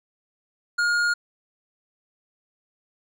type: tone with hard clipping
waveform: triangle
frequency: 1425 Hz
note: F6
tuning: 34 cents sharp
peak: -21 dBFS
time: 0.78-1.14 s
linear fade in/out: 10 ms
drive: 13 dB
effects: none